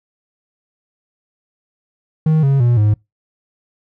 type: tone with pitch steps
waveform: triangle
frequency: 157.1 / 137.56 / 120.44 / 105.46 Hz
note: D#3 / C#3 / B2 / G#2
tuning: +17 / -13 / -43 / +27 cents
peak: -8 dBFS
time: 2.26-2.94 s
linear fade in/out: 5 ms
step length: 170 ms
effects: noise-tail reverb RT60 0.2 s tail -26 dB re dry